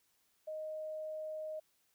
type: tone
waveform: sine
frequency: 622.3 Hz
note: D#5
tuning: in tune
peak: -39 dBFS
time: 0.47-1.6 s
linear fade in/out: 10 ms
effects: white hiss -75 dBFS RMS until 1.94 s